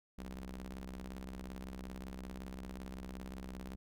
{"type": "ring-modulated tone", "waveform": "sawtooth", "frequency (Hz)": 65.41, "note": "C2", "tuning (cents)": 0, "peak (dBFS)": -37, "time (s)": [0.18, 3.76], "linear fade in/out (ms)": 5, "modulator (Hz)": 122, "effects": []}